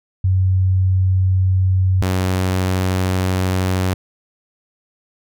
sine / sawtooth tone pair in turn, 93.6 / 92.95 Hz, F#2 / F#2, +20 / +8 cents, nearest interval unison, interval 12 cents, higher first, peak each -12 dBFS, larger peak neither, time 0.24-2.02 / 2.02-3.94 s, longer second, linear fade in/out 5 ms, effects none

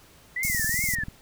sine tone with vibrato, 1938 Hz, B6, 33 cents flat, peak -26 dBFS, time 0.36-1.04 s, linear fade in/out 5 ms, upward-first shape triangle, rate 2.6 Hz, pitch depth 220 cents each way
pink high-pass noise, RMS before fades -29 dBFS, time 0.43-0.95 s, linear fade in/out 2 ms, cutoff 5400 Hz, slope 48 dB/octave
click train, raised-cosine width 5 ms, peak -23 dBFS, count 14, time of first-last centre 0.45-1.084 s, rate 20.5 Hz
effects pink hiss -54 dBFS RMS until 1.21 s

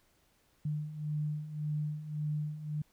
sine beating tone pair, 149.4 / 151.2 Hz, D3 / D#3, +30 / -49 cents, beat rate 1.8 Hz, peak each -39 / -34 dBFS, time 0.65-2.82 s, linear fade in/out 5 ms, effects pink hiss -70 dBFS RMS until 2.92 s

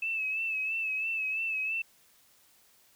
sine tone with vibrato, 2610 Hz, E7, 18 cents flat, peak -29 dBFS, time 0.02-1.82 s, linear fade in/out 5 ms, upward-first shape sine, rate 3 Hz, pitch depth 48 cents each way, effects white hiss -63 dBFS RMS until 2.95 s

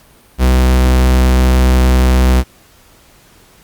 45% pulse tone, 63.5 Hz, B1, 49 cents sharp, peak -7 dBFS, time 0.38-2.44 s, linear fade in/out 50 ms, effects pink hiss -46 dBFS RMS until 3.63 s + Opus 48 kbps

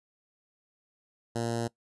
10% pulse tone with notch filter, 116.54 Hz, A#2, in tune, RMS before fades -31 dBFS, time 1.35-1.68 s, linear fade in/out 10 ms, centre 2300 Hz, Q 0.85, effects noise-tail reverb RT60 0.1 s tail -20 dB re dry + resampled to 24000 Hz

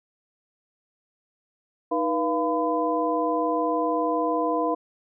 sine tone cluster, 312.5 / 485.7 / 687 / 1009 Hz, D#4 / B4 / F5 / B5, +8 / -29 / -29 / +37 cents, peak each -27 dBFS, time 1.91-4.75 s, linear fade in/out 10 ms, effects none

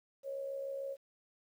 sine tone with amplitude modulation, 548 Hz, C#5, 20 cents flat, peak -35 dBFS, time 0.23-0.97 s, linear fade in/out 50 ms, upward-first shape sine, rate 66.6 Hz, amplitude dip 50%, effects 11-bit

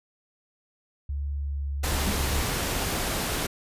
sine tone with vibrato, 70.7 Hz, C#2, 35 cents sharp, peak -27 dBFS, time 1.09-2.42 s, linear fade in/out 5 ms, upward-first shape triangle, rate 1.2 Hz, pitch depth 14 cents each way
pink noise, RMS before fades -28 dBFS, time 1.83-3.47 s, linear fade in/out 10 ms
triangle tone with exponential decay, 200.9 Hz, G3, 43 cents sharp, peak -23 dBFS, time 2.07-2.31 s, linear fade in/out 2 ms, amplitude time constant 51 ms
effects resampled to 32000 Hz

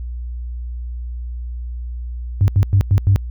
sine tone bursts at uneven times, 98 Hz, G2, in tune, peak -8 dBFS, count 5, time 2.41-2.48 / 2.56-2.63 / 2.73-2.81 / 2.91-2.98 / 3.07-3.16 s, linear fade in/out 0 ms, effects tanh soft clip ceiling -5 dBFS + added 60 Hz sine -24 dBFS peak until 3.3 s

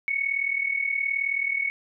sine tone with amplitude modulation, 2217 Hz, C#7, in tune, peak -20 dBFS, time 0.08-1.7 s, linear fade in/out 0 ms, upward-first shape sine, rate 38.9 Hz, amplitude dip 75%, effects none

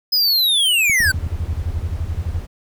square linear sweep, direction down, 5090 to 1480 Hz, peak -14 dBFS, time 0.12-1.12 s, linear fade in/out 10 ms
clicks, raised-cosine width 5 ms, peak -18 dBFS, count 4, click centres 0.898 / 1.004 / 1.143 / 1.265 s
brown noise, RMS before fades -31 dBFS, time 0.99-2.47 s, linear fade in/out 20 ms
sine tone bursts, 82.41 Hz, E2, in tune, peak -18 dBFS, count 16, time 1.05-2.398 s, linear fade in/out 10 ms, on 58 ms, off 28 ms
effects none

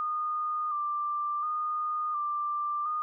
sine tone with vibrato, 1204 Hz, D6, 43 cents sharp, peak -28 dBFS, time 0-3.02 s, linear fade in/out 0 ms, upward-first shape square, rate 0.7 Hz, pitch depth 31 cents each way, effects none

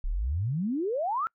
sine exponential sweep, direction up, 31.54 to 1376 Hz, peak -26 dBFS, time 0.04-1.27 s, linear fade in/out 0 ms, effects noise-tail reverb RT60 0.1 s tail -26 dB re dry

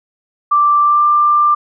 sine tone with pitch glide, 1174.7 to 1187 Hz, D6 to D6, 0 to +18 cents, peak -8 dBFS, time 0.51-1.55 s, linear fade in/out 10 ms, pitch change +18 cents, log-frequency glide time 0.82-1.05 s, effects none

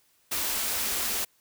white band-stop noise, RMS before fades -29 dBFS, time 0.31-1.25 s, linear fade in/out 10 ms, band 110 to 190 Hz, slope 96 dB/octave, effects white hiss -66 dBFS RMS until 1.4 s

